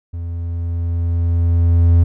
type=tone with level ramp; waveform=triangle; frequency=85 Hz; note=F2; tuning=46 cents flat; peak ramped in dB=-21 to -5 dBFS; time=0.13-2.04 s; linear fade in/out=10 ms; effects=none